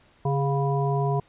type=harmonic tone with a mistuned harmonic; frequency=140.4 Hz; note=C#3; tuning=22 cents sharp; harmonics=1 / 3 / 5 / 7; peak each=-23 / -28 / -30 / -31 dBFS; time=0.25-1.2 s; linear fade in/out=5 ms; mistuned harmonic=3; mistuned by=-46 cents; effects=pink hiss -59 dBFS RMS until 1.28 s + resampled to 8000 Hz